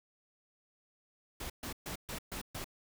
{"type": "noise bursts", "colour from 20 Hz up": "pink", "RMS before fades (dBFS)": -41, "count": 6, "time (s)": [1.4, 2.644], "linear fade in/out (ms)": 5, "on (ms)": 99, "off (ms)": 130, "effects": []}